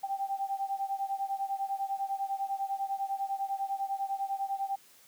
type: beating tone pair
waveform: sine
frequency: 782 / 792 Hz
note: G5 / G5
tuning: -4 / +18 cents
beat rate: 10 Hz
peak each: -33 / -35 dBFS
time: 0.03-4.76 s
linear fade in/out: 10 ms
effects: white hiss -59 dBFS RMS until 5.07 s + high-pass 100 Hz 12 dB/octave